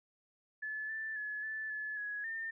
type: tone with pitch steps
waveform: sine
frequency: 1727 / 1765 / 1706 / 1750 / 1719 / 1675 / 1807 Hz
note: A6 / A6 / G#6 / A6 / A6 / G#6 / A6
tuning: -33 / +5 / +46 / -10 / -41 / +14 / +46 cents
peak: -37 dBFS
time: 0.62-2.51 s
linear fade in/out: 10 ms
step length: 270 ms
effects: none